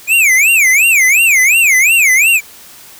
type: tone with vibrato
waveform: square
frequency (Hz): 2362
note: D7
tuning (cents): +9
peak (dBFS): -7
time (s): 0.07-2.41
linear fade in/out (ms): 50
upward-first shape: sine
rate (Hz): 2.8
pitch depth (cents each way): 280
effects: white hiss -37 dBFS RMS until 2.99 s